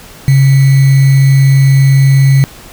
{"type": "tone with sample-and-hold", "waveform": "sine", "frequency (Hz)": 136, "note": "C#3", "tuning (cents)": -33, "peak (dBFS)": -3, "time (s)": [0.28, 2.44], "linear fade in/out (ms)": 0, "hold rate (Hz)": 2100, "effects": ["pink hiss -34 dBFS RMS until 2.72 s"]}